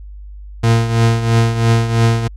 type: tone with tremolo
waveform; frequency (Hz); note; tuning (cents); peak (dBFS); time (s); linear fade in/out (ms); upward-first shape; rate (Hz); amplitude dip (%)
40% pulse; 114.9; A#2; -25; -7; 0.63-2.28; 10; triangle; 3; 70
effects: added 50 Hz sine -30 dBFS peak until 2.36 s + low-pass 8000 Hz 12 dB/octave